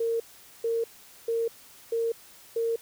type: tone bursts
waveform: sine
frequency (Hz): 459.6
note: A#4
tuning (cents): -25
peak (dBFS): -24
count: 5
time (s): 0-2.76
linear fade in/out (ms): 5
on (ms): 200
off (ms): 440
effects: white hiss -52 dBFS RMS until 2.81 s